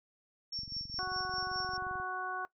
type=tone with tremolo; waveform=sine; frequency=5470 Hz; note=F8; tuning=37 cents flat; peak=-35 dBFS; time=0.52-1.77 s; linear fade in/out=5 ms; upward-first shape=triangle; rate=4.9 Hz; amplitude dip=85%
type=click train; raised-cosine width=5 ms; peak=-38 dBFS; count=33; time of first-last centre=0.59-2 s; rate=22.7 Hz
type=harmonic tone; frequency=370 Hz; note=F#4; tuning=in tune; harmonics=1 / 2 / 3 / 4; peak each=-46 / -40 / -39 / -39 dBFS; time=0.99-2.45 s; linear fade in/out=0 ms
effects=noise-tail reverb RT60 0.1 s tail -19 dB re dry